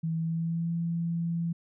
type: tone with pitch glide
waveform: sine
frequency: 162.7 to 168.34 Hz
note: E3 to E3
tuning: -22 to +37 cents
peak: -27 dBFS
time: 0.03-1.53 s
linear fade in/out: 10 ms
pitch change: +59 cents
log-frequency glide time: 0.16-0.72 s
effects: none